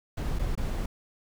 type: noise with dropouts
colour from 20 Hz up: brown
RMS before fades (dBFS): -29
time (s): 0.17-0.86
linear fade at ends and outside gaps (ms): 5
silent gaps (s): 0.389-0.392 / 0.553-0.575
effects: none